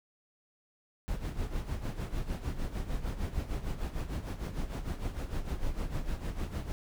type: noise with tremolo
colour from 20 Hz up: brown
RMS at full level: -32 dBFS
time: 1.08-6.72 s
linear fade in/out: 0 ms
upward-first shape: sine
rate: 6.6 Hz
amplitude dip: 70%
effects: none